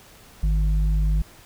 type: tone pair together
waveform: sine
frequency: 51.36 / 154.1 Hz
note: G#1 / D#3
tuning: -19 / -16 cents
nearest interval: octave + perfect fifth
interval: 1903 cents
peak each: -17 / -26 dBFS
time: 0.43-1.22 s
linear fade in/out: 5 ms
effects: tanh soft clip ceiling -13 dBFS + pink hiss -49 dBFS RMS until 1.45 s